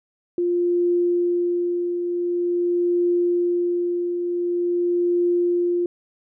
sine tone with tremolo, 350.2 Hz, F4, 5 cents sharp, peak -16 dBFS, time 0.38-5.86 s, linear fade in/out 2 ms, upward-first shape triangle, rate 0.46 Hz, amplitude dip 50%, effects none

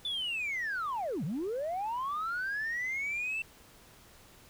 sine linear two-way sweep, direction down then up, 3520 to 130.81 to 2686 Hz, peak -30 dBFS, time 0.05-3.42 s, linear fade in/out 2 ms, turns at 1.24 s, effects tanh soft clip ceiling -29 dBFS + pink hiss -57 dBFS RMS until 4.49 s

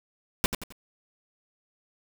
pink noise with echo, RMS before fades -22 dBFS, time 0.44-0.46 s, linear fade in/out 0 ms, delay 88 ms, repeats 3, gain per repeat -8 dB, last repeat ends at 0.724 s, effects none

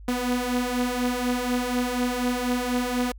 sawtooth beating tone pair, 244.5 / 248.6 Hz, B3 / B3, -17 / +12 cents, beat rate 4.1 Hz, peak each -25 / -21 dBFS, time 0.08-3.12 s, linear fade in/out 5 ms, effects added 50 Hz sine -40 dBFS peak until 3.18 s

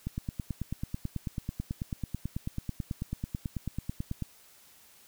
click train, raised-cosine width 5 ms, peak -20 dBFS, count 39, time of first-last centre 0.07-4.223 s, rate 9.15 Hz, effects white hiss -58 dBFS RMS until 5.07 s

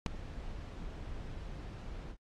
brown noise with ADSR envelope, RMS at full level -19 dBFS, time 0.06-2.17 s, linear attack 3 ms, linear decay 6 ms, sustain -24 dB, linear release 75 ms, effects low-pass 6000 Hz 12 dB/octave + AAC 48 kbps

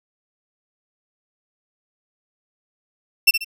30% pulse tone with echo, 2698 Hz, E7, 40 cents sharp, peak -6 dBFS, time 3.27-3.31 s, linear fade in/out 10 ms, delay 68 ms, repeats 2, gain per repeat -9 dB, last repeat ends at 3.446 s, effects none

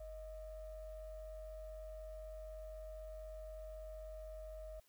triangle ring-modulated tone, 290 Hz, D4, 22 cents flat, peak -40 dBFS, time 0-4.8 s, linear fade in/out 5 ms, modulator 338 Hz, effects tanh soft clip ceiling -41 dBFS + white hiss -73 dBFS RMS until 4.88 s

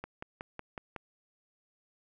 click train, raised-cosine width 0.5 ms, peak -24 dBFS, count 6, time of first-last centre 0.04-0.963 s, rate 5.42 Hz, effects none

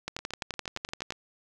two click trains, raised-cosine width 0.2 ms, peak -21 / -15 dBFS, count 9 / 13, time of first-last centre 0.19-1.122 / 0.08-1.106 s, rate 8.58 / 11.7 Hz, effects none

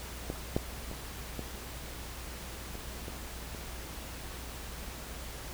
clicks, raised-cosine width 2 ms, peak -20 / -14 / -27 / -23 / -29 / -27 / -29 dBFS, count 7, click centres 0.301 / 0.565 / 0.914 / 1.393 / 2.754 / 3.082 / 3.548 s, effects added 60 Hz sine -44 dBFS peak until 5.53 s + pink hiss -44 dBFS RMS until 5.53 s

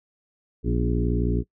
harmonic tone with a mistuned harmonic, 59.4 Hz, A#1, 33 cents sharp, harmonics 1 / 2 / 3 / 4 / 5 / 6 / 7, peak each -24 / -27 / -29 / -30 / -31 / -32 / -32 dBFS, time 0.63-1.44 s, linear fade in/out 50 ms, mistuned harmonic 4, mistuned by +47 cents, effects noise-tail reverb RT60 0.1 s tail -23 dB re dry

